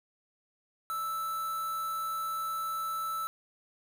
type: tone with quantisation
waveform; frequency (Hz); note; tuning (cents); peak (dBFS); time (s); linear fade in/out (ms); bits
triangle; 1318.5; E6; 0; -30; 0.9-3.27; 0; 7
effects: none